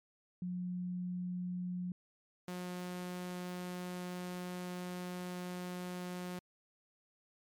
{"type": "tone pair in turn", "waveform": ["sine", "sawtooth"], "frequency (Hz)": [179.7, 179.7], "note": ["F3", "F3"], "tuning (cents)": [50, 50], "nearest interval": "unison", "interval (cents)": 0, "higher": "neither", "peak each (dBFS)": [-36, -36], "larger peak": "neither", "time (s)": [[0.42, 1.92], [2.48, 6.39]], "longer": "second", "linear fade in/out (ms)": 2, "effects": ["MP3 96 kbps"]}